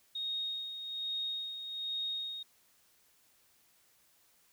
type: tone with tremolo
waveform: sine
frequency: 3729 Hz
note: A#7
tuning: in tune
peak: -33 dBFS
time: 0.15-2.43 s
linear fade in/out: 5 ms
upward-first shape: sine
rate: 1.2 Hz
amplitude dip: 55%
effects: white hiss -68 dBFS RMS until 4.52 s